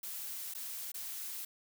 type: noise with dropouts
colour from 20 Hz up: blue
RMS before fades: -42 dBFS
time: 0.03-1.45 s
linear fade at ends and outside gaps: 5 ms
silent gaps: 0.539-0.548 / 0.919-0.942 s
effects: none